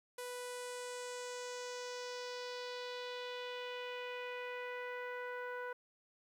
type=tone with low-pass filter sweep; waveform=sawtooth; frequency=493.9 Hz; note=B4; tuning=in tune; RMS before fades=-44 dBFS; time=0.18-5.73 s; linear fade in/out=5 ms; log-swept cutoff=11000 to 1500 Hz; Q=2.4; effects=12-bit